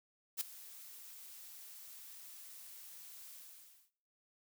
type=noise with ADSR envelope; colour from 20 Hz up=blue; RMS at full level=-34 dBFS; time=0.37-3.91 s; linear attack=39 ms; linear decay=7 ms; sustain=-19 dB; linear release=560 ms; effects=noise-tail reverb RT60 0.6 s tail -20 dB re dry